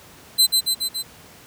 sawtooth tone with echo, 4052 Hz, B7, 44 cents sharp, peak -9 dBFS, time 0.38-0.47 s, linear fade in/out 20 ms, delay 140 ms, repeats 4, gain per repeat -3 dB, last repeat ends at 1.03 s, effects pink hiss -46 dBFS RMS until 1.46 s + high-pass 80 Hz 12 dB/octave

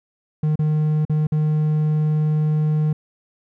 triangle tone with dropouts, 153.2 Hz, D#3, 27 cents flat, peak -14 dBFS, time 0.43-2.93 s, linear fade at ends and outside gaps 5 ms, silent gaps 0.557-0.591 / 1.052-1.096 / 1.27-1.32 s, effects none

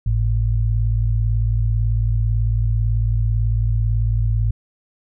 sine tone pair together, 51.91 / 110 Hz, G#1 / A2, 0 / 0 cents, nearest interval octave + minor second, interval 1300 cents, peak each -18 dBFS, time 0.06-4.51 s, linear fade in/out 5 ms, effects none

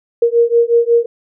sine beating tone pair, 466.2 / 471.7 Hz, A#4 / A#4, 0 / +20 cents, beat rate 5.5 Hz, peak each -12 dBFS, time 0.22-1.06 s, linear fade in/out 5 ms, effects none

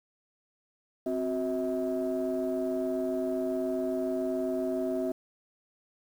sine tone cluster, 262.5 / 369.8 / 643 Hz, C4 / F#4 / E5, +6 / -1 / -43 cents, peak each -31 dBFS, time 1.06-5.12 s, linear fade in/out 5 ms, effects tanh soft clip ceiling -22 dBFS + 9-bit

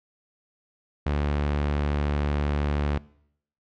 sawtooth tone, 72.9 Hz, D2, 12 cents flat, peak -19 dBFS, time 1.06-2.98 s, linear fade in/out 5 ms, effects noise-tail reverb RT60 0.7 s tail -22 dB re dry + low-pass 3000 Hz 12 dB/octave

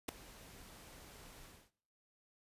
pink noise with ADSR envelope, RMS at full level -35 dBFS, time 0.08-1.71 s, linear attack 10 ms, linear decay 3 ms, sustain -21 dB, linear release 260 ms, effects noise-tail reverb RT60 0.7 s tail -22 dB re dry + resampled to 32000 Hz

